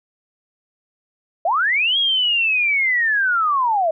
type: linear two-way sweep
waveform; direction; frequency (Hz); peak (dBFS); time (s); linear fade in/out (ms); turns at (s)
sine; up then down; 616 to 3322 to 616; -15; 1.45-3.91; 5; 1.98
effects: none